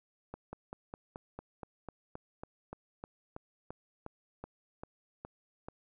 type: slowing click train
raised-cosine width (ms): 1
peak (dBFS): -28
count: 19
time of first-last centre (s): 0.34-5.685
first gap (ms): 190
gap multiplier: 1.05
effects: none